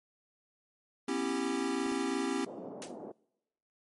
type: chord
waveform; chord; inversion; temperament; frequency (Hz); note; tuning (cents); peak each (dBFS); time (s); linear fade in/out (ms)
square; C# half-diminished seventh; third; equal with one note detuned; 246.9 / 272.7 / 329.6 / 392; B3 / C#4 / E4 / G4; 0 / -28 / 0 / 0; -39 / -35 / -38 / -37; 1.08-2.45; 5
type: clicks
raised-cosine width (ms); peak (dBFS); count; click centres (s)
1; -33; 2; 1.862 / 1.918
type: band-pass noise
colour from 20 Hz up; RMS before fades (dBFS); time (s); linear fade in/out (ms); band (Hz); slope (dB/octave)
pink; -44; 2.46-3.12; 5; 220 to 710; 24
type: noise with exponential decay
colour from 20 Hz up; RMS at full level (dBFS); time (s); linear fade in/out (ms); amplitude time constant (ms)
white; -39; 2.82-2.97; 0; 32
effects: noise-tail reverb RT60 1.0 s tail -26 dB re dry + MP3 48 kbps